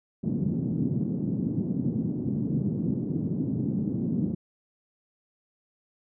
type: band-pass noise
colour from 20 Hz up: white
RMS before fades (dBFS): -28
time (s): 0.23-4.35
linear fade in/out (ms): 10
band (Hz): 130 to 250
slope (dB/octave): 24
effects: none